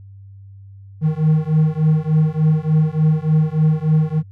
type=beating tone pair; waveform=triangle; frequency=154.2 / 157.6 Hz; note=D#3 / D#3; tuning=-15 / +23 cents; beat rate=3.4 Hz; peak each=-14 dBFS; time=1.01-4.23 s; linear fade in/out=50 ms; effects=noise-tail reverb RT60 0.1 s tail -25 dB re dry + added 98 Hz sine -37 dBFS peak until 4.31 s